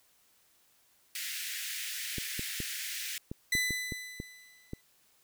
pink high-pass noise, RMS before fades -38 dBFS, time 1.15-3.18 s, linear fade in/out 2 ms, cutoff 1700 Hz, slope 48 dB/octave
clicks, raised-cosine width 3 ms, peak -24 dBFS, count 9, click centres 2.183 / 2.394 / 2.603 / 3.315 / 3.552 / 3.707 / 3.922 / 4.201 / 4.734 s
sawtooth tone with exponential decay, 2000 Hz, B6, 21 cents sharp, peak -22 dBFS, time 3.52-4.81 s, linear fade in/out 5 ms, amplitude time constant 280 ms
effects white hiss -67 dBFS RMS until 5.23 s

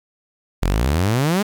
sawtooth exponential sweep, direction up, 40 to 214.6 Hz, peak -12 dBFS, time 0.62-1.43 s, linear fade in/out 10 ms, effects 8-bit

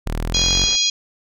sawtooth linear sweep, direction up, 37.99 to 47.05 Hz, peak -17 dBFS, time 0.06-0.66 s, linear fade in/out 10 ms
harmonic tone, 823 Hz, G#5, 16 cents flat, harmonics 3 / 4 / 5 / 6 / 7 / 8, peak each -28 / -20 / -22 / -23 / -26 / -22 dBFS, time 0.34-0.9 s, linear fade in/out 5 ms
pink low-pass noise, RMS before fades -34 dBFS, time 0.35-0.76 s, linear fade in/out 5 ms, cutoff 5100 Hz, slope 96 dB/octave
effects none

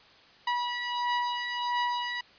sawtooth beating tone pair, 970 / 971.5 Hz, B5 / B5, -31 / -29 cents, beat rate 1.5 Hz, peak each -29 / -26 dBFS, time 0.47-2.21 s, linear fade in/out 5 ms, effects white hiss -56 dBFS RMS until 2.38 s + resampled to 11025 Hz

